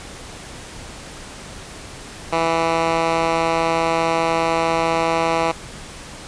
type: tone with band-pass filter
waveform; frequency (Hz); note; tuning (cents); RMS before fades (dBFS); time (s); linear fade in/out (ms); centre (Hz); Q
10% pulse; 164.81; E3; 0; -19; 2.32-5.52; 10; 1200; 0.6
effects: pink hiss -36 dBFS RMS until 6.27 s + resampled to 22050 Hz